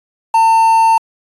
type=tone with quantisation; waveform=triangle; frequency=900 Hz; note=A5; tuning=39 cents sharp; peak=-5 dBFS; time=0.34-0.98 s; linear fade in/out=5 ms; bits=5; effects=resampled to 24000 Hz